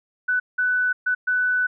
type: tone bursts at uneven times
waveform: sine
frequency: 1494 Hz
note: F#6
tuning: 16 cents sharp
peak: -18 dBFS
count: 4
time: 0.28-0.4 / 0.58-0.93 / 1.06-1.15 / 1.27-1.67 s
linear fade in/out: 10 ms
effects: none